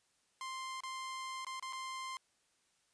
sawtooth tone with dropouts, 1048 Hz, C6, 2 cents sharp, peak -37 dBFS, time 0.41-2.17 s, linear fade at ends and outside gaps 1 ms, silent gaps 0.805-0.835 / 1.448-1.467 / 1.597-1.625 / 1.726-1.731 s, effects white hiss -75 dBFS RMS until 2.93 s + resampled to 22050 Hz

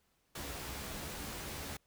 pink noise with comb filter, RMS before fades -43 dBFS, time 0.35-1.77 s, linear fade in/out 5 ms, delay 14 ms, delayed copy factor +0.5, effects pink hiss -75 dBFS RMS until 1.86 s

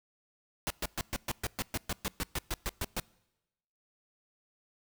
pink noise bursts, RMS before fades -33 dBFS, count 16, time 0.67-2.998 s, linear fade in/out 0 ms, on 33 ms, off 120 ms, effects noise-tail reverb RT60 1.0 s tail -25 dB re dry

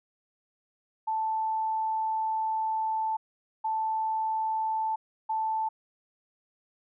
sine tone bursts at uneven times, 880 Hz, A5, in tune, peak -26 dBFS, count 3, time 1.07-3.17 / 3.64-4.96 / 5.29-5.69 s, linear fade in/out 10 ms, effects none

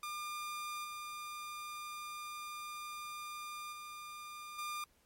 sawtooth tone with level steps, 1202 Hz, D6, 40 cents sharp, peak -36 / -39 / -42 / -35 dBFS, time 0.03-4.84 s, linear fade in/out 2 ms, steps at 0.84 / 3.72 / 4.58 s, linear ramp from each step 10 ms, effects pink hiss -71 dBFS RMS until 5.05 s + MP3 64 kbps

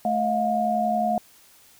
sine tone cluster, 217.4 / 642 / 713 Hz, A3 / E5 / F5, -21 / -46 / +36 cents, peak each -27 / -28 / -22 dBFS, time 0.05-1.18 s, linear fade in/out 2 ms, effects white hiss -54 dBFS RMS until 1.79 s

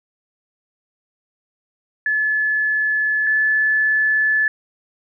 sine tone pair in turn, 1722 / 1731.8 Hz, A6 / A6, -38 / -28 cents, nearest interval unison, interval 10 cents, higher second, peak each -16 / -14 dBFS, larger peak second, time 2.06-3.27 / 3.27-4.48 s, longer neither, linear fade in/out 2 ms, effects none

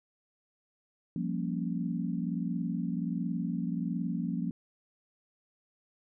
sine chord, G half-diminished seventh, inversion third, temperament equal, 174.61 / 196 / 233.1 / 277.2 Hz, F3 / G3 / Bb3 / Db4, 0 / 0 / 0 / 0 cents, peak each -33 / -38 / -35 / -38 dBFS, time 1.16-4.51 s, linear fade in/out 2 ms, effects none

